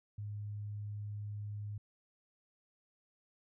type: tone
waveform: sine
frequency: 103.83 Hz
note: G#2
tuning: in tune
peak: -39 dBFS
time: 0.18-1.78 s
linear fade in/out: 5 ms
effects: none